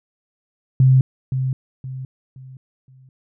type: tone with echo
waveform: sine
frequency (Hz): 130.81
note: C3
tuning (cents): 0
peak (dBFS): -9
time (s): 0.8-1.01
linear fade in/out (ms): 2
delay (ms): 520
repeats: 4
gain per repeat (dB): -9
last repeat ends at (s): 3.09
effects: none